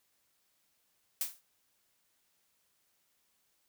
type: noise with exponential decay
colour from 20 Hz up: blue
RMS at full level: -30 dBFS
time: 1.21-1.41 s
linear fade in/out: 1 ms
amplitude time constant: 42 ms
effects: white hiss -75 dBFS RMS until 3.68 s